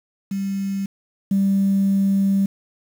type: tone pair in turn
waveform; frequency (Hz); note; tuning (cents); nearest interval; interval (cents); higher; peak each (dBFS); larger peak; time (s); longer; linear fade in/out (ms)
sine; 196 / 196; G3 / G3; 0 / 0; unison; 0; neither; -21 / -14; second; 0.31-0.86 / 1.31-2.46; second; 5
effects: tanh soft clip ceiling -10 dBFS + 7-bit